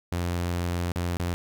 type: tone with dropouts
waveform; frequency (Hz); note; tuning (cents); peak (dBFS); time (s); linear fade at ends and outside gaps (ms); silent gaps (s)
sawtooth; 87.31; F2; 0; -22; 0.12-1.34; 0; 0.919-0.959 / 1.17-1.199
effects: none